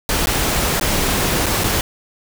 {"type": "noise with dropouts", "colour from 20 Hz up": "pink", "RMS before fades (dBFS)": -18, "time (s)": [0.09, 1.81], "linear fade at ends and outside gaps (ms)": 1, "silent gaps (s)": [[0.259, 0.27], [0.798, 0.811], [1.46, 1.464], [1.637, 1.641]], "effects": []}